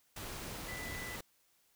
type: tone in noise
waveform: sine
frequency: 1991 Hz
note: B6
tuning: 14 cents sharp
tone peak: -44 dBFS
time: 0.68-1.16 s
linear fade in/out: 5 ms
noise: pink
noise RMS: -44 dBFS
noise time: 0.16-1.21 s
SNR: -3 dB
effects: white hiss -72 dBFS RMS until 1.75 s